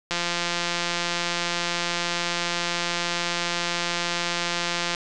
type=click train; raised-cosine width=0.2 ms; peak=-8 dBFS; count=838; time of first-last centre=0.11-4.948 s; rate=173 Hz; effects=resampled to 22050 Hz